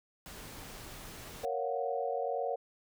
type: noise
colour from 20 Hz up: pink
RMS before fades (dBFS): -47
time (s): 0.26-1.45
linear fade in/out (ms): 0
type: chord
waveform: sine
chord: Gb major seventh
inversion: first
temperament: equal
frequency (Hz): 466.2 / 554.4 / 698.5 / 740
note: Bb4 / Db5 / F5 / Gb5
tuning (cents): 0 / 0 / 0 / 0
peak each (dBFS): -36 / -36 / -39 / -37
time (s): 1.43-2.56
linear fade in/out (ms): 10
effects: none